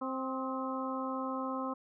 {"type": "harmonic tone with a mistuned harmonic", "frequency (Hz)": 263.1, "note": "C4", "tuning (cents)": 10, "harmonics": [1, 2, 3, 4, 5], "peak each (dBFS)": [-37, -40, -44, -39, -42], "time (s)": [0.01, 1.74], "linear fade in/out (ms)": 10, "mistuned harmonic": 5, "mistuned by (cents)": -43, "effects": []}